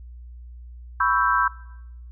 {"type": "chord", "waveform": "sine", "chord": "C# half-diminished seventh", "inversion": "third", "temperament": "equal with one note detuned", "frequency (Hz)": [991.2, 1108.7, 1318.5, 1568], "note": ["B5", "C#6", "E6", "G6"], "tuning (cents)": [6, 0, 0, 0], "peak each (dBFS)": -23, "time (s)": [1, 1.48], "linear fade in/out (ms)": 5, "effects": ["noise-tail reverb RT60 0.9 s tail -21 dB re dry", "added 60 Hz sine -38 dBFS peak until 2.11 s"]}